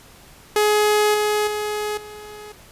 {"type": "tone with level steps", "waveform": "sawtooth", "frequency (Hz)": 420.9, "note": "G#4", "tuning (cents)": 23, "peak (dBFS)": [-11, -14, -19, -32], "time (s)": [0.56, 2.52], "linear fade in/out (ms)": 2, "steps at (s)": [1.14, 1.47, 1.97], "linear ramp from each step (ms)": 5, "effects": ["pink hiss -47 dBFS RMS until 2.71 s", "resampled to 32000 Hz"]}